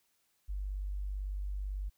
sine tone, 49 Hz, G1, in tune, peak -34 dBFS, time 0.48-1.9 s, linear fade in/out 20 ms, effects white hiss -75 dBFS RMS until 1.97 s

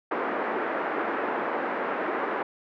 pink band-pass noise, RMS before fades -29 dBFS, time 0.11-2.43 s, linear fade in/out 5 ms, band 300 to 1800 Hz, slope 24 dB/octave, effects none

